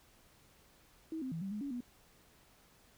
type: tone with pitch steps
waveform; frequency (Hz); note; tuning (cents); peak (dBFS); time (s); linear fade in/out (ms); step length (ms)
sine; 320.7 / 259.9 / 164.1 / 194.2 / 210 / 281.4 / 244; E4 / C4 / E3 / G3 / G#3 / C#4 / B3; -48 / -11 / -8 / -16 / +19 / +26 / -21; -37; 1.12-1.806; 2; 98
effects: pink hiss -65 dBFS RMS until 2.97 s